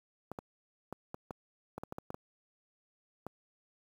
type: clicks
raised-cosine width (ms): 1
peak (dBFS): -26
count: 12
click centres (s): 0.316 / 0.388 / 0.926 / 1.144 / 1.308 / 1.78 / 1.835 / 1.924 / 1.984 / 2.104 / 2.144 / 3.266
effects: high-pass 80 Hz 12 dB/octave + 9-bit